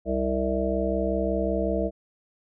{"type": "harmonic tone", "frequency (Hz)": 65.41, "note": "C2", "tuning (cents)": 0, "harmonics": [1, 3, 5, 7, 9, 10], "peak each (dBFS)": [-30, -30, -30, -30, -30, -30], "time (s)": [0.05, 1.91], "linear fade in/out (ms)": 50, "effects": []}